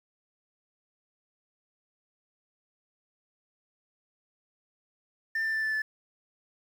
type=tone with pitch steps; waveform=sine; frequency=1791 / 1778.6 / 1766.3 / 1754.1 / 1742 Hz; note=A6 / A6 / A6 / A6 / A6; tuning=+30 / +18 / +6 / -6 / -18 cents; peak=-24 dBFS; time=5.35-5.82 s; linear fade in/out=5 ms; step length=94 ms; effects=tanh soft clip ceiling -26 dBFS + 9-bit